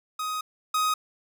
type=tone pair in turn; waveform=45% pulse; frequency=1255 / 1255 Hz; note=D#6 / D#6; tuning=+15 / +15 cents; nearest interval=unison; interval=0 cents; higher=neither; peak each=-28 / -22 dBFS; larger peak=second; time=0.19-0.41 / 0.74-0.94 s; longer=first; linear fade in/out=5 ms; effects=none